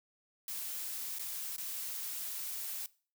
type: noise with dropouts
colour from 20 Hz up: blue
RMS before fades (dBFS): -40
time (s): 0.48-2.86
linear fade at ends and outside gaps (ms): 1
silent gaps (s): 1.186-1.194 / 1.563-1.581
effects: noise-tail reverb RT60 0.4 s tail -21 dB re dry